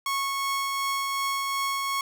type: tone with tremolo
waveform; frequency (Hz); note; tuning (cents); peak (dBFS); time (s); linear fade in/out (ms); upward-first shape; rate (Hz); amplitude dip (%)
sawtooth; 1100; C#6; -14; -21; 0.06-2.01; 2; triangle; 2.7; 25
effects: none